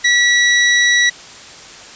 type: tone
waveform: sawtooth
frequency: 1940 Hz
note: B6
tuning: 31 cents flat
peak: -6 dBFS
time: 0.04-1.1 s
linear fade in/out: 10 ms
effects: white hiss -36 dBFS RMS until 1.95 s + resampled to 16000 Hz